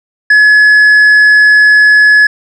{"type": "tone with tanh clipping", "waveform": "triangle", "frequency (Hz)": 1700, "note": "G#6", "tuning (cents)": 40, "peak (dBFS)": -3, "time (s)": [0.3, 2.27], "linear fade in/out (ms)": 5, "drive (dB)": 8, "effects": []}